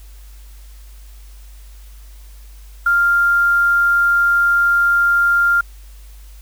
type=tone with quantisation; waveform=sine; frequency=1396.9 Hz; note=F6; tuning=in tune; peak=-11 dBFS; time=2.86-5.61 s; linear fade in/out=5 ms; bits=6; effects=added 50 Hz sine -36 dBFS peak until 6.41 s + white hiss -50 dBFS RMS until 6.41 s